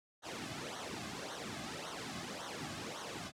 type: noise with flanger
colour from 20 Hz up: pink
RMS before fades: -43 dBFS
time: 0.22-3.32 s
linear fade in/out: 50 ms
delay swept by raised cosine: 0.4 to 2.2 ms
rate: 1.8 Hz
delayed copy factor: -0.75
effects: high-pass 100 Hz 12 dB/octave + low-pass 7000 Hz 12 dB/octave